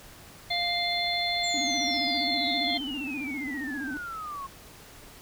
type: harmonic tone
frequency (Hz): 698.5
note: F5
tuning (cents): 0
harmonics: 1 / 3 / 5 / 6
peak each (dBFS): -31 / -31 / -31 / -31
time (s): 0.5-2.78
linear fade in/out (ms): 10
type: exponential sweep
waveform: sine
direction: down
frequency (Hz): 7459 to 1073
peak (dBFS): -34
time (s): 1.43-4.47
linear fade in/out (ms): 10
type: tone with vibrato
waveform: triangle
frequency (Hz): 277.2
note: C#4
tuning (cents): 0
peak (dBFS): -31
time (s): 1.54-3.97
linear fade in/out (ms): 0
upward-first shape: square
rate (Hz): 15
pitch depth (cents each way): 120
effects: pink hiss -49 dBFS RMS until 5.21 s